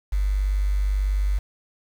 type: tone with quantisation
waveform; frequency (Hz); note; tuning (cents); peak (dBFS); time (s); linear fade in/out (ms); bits
sine; 49.17; G1; +6; -19; 0.12-1.39; 10; 7
effects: none